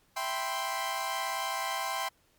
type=chord; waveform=sawtooth; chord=C major seventh; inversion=first; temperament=equal; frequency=659.3 / 784 / 987.8 / 1046.5 Hz; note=E5 / G5 / B5 / C6; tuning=0 / 0 / 0 / 0 cents; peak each=-36 / -32 / -37 / -31 dBFS; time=0.16-2.09 s; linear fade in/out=10 ms; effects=pink hiss -68 dBFS RMS until 2.38 s + Opus 48 kbps